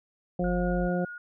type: harmonic tone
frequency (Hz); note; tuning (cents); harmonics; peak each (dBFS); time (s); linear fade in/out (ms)
178.1; F3; +34; 1 / 2 / 3 / 4; -27 / -33 / -31 / -35; 0.39-1.05; 5
type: tone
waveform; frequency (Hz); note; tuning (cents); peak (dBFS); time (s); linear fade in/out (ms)
sine; 49; G1; 0; -31; 0.4-0.9; 50
type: tone with tremolo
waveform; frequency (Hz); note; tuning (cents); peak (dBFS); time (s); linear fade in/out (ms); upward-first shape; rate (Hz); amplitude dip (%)
sine; 1440; F#6; -47; -37; 0.44-1.18; 2; sine; 4.9; 25
effects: none